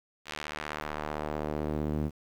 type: tone with band-pass filter sweep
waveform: sawtooth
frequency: 75.7 Hz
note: D#2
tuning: 47 cents flat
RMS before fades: -34 dBFS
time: 0.25-2.11 s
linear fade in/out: 50 ms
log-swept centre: 3000 to 210 Hz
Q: 0.92
effects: 9-bit